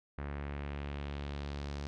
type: tone with low-pass filter sweep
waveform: sawtooth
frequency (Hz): 71.4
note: D2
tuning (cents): -48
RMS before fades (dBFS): -40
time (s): 0.18-1.87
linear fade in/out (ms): 0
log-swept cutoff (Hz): 1800 to 5400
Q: 1.6
effects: none